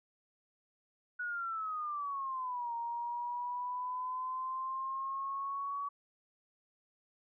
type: exponential two-way sweep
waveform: sine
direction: down then up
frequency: 1473 to 932.3 to 1134 Hz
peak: -35 dBFS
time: 1.19-5.89 s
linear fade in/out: 10 ms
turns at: 2.74 s
effects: none